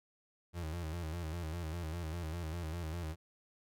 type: tone with vibrato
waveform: 35% pulse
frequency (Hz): 82.5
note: E2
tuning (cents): +2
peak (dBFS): -36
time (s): 0.53-3.16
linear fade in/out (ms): 50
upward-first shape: square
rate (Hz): 5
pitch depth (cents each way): 84
effects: none